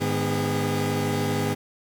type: tone cluster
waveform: 30% pulse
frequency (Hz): 104.7 / 152.4 / 248.2 / 406.6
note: G#2 / D#3 / B3 / G#4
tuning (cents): +15 / -36 / +9 / -37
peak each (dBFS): -26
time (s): 0-1.55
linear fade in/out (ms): 20
effects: 9-bit